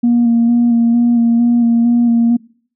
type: tone with vibrato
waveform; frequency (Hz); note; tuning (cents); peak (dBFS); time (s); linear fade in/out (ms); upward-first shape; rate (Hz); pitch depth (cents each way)
sine; 235.6; A#3; +19; -7; 0.03-2.37; 10; square; 2.2; 19
effects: noise-tail reverb RT60 0.5 s tail -23 dB re dry + tanh soft clip ceiling -5 dBFS